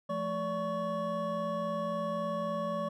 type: tone cluster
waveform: triangle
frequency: 173 / 216.7 / 575 / 1114 Hz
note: F3 / A3 / D5 / C#6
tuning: -16 / -26 / -37 / +8 cents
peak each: -38 / -37 / -32 / -35 dBFS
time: 0.09-2.89 s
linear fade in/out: 10 ms
effects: none